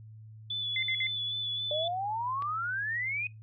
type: tone with vibrato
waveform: sine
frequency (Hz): 3459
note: A7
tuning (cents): -30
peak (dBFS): -31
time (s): 0.5-1.88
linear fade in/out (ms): 5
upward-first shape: sine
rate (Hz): 3.7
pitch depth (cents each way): 27
type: tone bursts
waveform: sine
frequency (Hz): 2072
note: C7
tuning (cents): -17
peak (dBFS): -29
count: 3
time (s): 0.76-1.07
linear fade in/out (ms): 2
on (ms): 68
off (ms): 53
type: exponential sweep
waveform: sine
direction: up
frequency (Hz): 587.3 to 2524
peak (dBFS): -30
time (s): 1.71-3.27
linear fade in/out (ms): 2
type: click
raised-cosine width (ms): 0.3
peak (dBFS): -29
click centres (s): 2.423
effects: noise-tail reverb RT60 0.2 s tail -23 dB re dry + added 109 Hz sine -46 dBFS peak until 3.42 s